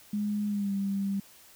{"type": "tone with pitch glide", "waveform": "sine", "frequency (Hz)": [207.7, 197.41], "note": ["G#3", "G3"], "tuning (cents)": [0, 12], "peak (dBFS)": -27, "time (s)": [0.13, 1.2], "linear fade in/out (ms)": 5, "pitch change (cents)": -88, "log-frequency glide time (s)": [0.47, 0.72], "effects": ["white hiss -55 dBFS RMS until 1.55 s"]}